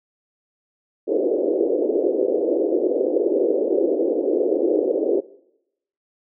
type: band-pass noise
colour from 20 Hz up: pink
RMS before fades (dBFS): -20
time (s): 1.07-5.21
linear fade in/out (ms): 20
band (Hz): 320 to 530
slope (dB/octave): 48
effects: noise-tail reverb RT60 0.8 s tail -20 dB re dry